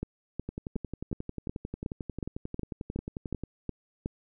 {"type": "two click trains", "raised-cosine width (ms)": 3, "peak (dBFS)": [-22, -19], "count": [34, 12], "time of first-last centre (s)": [[0.49, 3.436], [0.03, 4.059]], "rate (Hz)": [11.2, 2.73], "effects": []}